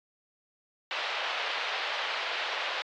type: band-pass noise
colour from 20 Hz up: white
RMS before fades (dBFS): -33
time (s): 0.91-2.82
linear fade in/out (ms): 0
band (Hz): 550 to 3600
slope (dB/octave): 24
effects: low-pass 6000 Hz 12 dB/octave + AAC 48 kbps